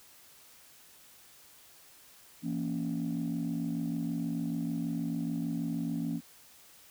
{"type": "chord", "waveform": "sine", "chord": "A# diminished", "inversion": "second", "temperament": "just", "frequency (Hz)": [167.82, 233.1, 279.7], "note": ["E3", "A#3", "C#4"], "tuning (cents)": [31, 0, 16], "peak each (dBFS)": -34, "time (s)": [2.42, 6.21], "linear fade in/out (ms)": 50, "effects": ["tanh soft clip ceiling -25 dBFS", "white hiss -57 dBFS RMS until 6.9 s"]}